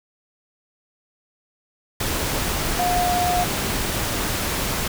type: tone in noise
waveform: sine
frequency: 714 Hz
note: F5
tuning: 38 cents sharp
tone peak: -19 dBFS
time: 2.79-3.44 s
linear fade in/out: 5 ms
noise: pink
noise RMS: -24 dBFS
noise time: 2-4.88 s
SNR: +2 dB
effects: none